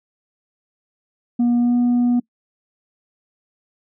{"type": "tone with pitch glide", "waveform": "sine", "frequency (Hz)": [240, 243.1], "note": ["B3", "B3"], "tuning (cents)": [-49, -27], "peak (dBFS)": -11, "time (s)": [1.39, 2.2], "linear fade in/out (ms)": 10, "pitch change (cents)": 22, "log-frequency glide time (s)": [1.58, 1.76], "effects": ["noise-tail reverb RT60 0.1 s tail -24 dB re dry", "tanh soft clip ceiling -13 dBFS"]}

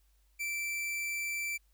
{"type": "tone", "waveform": "45% pulse", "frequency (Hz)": 2336, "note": "D7", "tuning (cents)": -10, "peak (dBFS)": -33, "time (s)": [0.39, 1.58], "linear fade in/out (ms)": 20, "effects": ["added 50 Hz sine -65 dBFS peak until 1.73 s", "white hiss -75 dBFS RMS until 1.73 s"]}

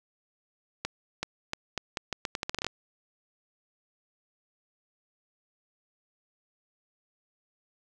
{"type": "accelerating click train", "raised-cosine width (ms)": 0.2, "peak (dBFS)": -13, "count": 15, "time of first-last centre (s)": [0.85, 2.666], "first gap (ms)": 380, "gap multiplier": 0.8, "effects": []}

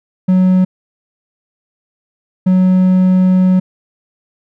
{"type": "tone pair in turn", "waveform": "triangle", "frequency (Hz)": [185, 185], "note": ["F#3", "F#3"], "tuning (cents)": [0, 0], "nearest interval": "unison", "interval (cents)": 0, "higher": "neither", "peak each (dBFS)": -5, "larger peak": "neither", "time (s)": [[0.28, 0.65], [2.46, 3.6]], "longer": "second", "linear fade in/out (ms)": 10, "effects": []}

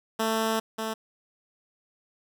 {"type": "tone pair in turn", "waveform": "10% pulse", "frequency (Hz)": [222.3, 221.2], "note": ["A3", "A3"], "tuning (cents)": [18, 9], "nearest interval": "unison", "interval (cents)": 9, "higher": "first", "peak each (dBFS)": [-16, -21], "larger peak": "first", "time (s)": [[0.19, 0.6], [0.78, 0.94]], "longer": "first", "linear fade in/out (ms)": 10, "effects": []}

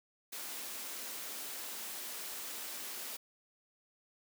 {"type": "high-pass noise", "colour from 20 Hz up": "white", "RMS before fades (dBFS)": -43, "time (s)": [0.32, 3.17], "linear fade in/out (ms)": 10, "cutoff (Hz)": 210, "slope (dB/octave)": 24, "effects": []}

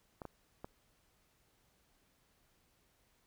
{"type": "clicks", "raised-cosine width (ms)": 1, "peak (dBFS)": -30, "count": 3, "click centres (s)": [0.218, 0.253, 0.645], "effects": ["pink hiss -73 dBFS RMS until 3.26 s"]}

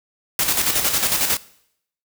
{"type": "noise with tremolo", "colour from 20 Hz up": "white", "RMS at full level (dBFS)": -18, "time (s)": [0.39, 1.37], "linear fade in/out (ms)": 2, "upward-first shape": "square", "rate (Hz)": 11, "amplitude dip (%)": 50, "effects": ["noise-tail reverb RT60 0.7 s tail -20 dB re dry"]}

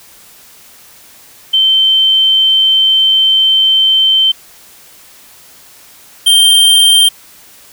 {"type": "tone pair in turn", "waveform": ["sine", "square"], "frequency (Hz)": [3102, 3158], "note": ["G7", "G7"], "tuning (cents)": [-19, 12], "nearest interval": "unison", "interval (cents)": 31, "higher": "second", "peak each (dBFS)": [-6, -5], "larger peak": "second", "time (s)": [[1.53, 4.32], [6.26, 7.09]], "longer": "first", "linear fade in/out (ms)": 10, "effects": ["white hiss -40 dBFS RMS until 7.72 s"]}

